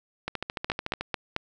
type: two click trains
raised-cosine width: 0.3 ms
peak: -14 / -11 dBFS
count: 11 / 4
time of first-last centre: 0.28-1.01 / 0.7-1.364 s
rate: 13.7 / 4.52 Hz
effects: none